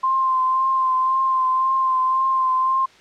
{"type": "tone with vibrato", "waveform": "sine", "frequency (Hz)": 1046.5, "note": "C6", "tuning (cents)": 0, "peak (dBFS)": -16, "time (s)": [0.03, 2.86], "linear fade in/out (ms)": 10, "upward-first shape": "triangle", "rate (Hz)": 1.9, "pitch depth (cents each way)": 25, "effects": ["white hiss -49 dBFS RMS until 3 s", "low-pass 4000 Hz 12 dB/octave"]}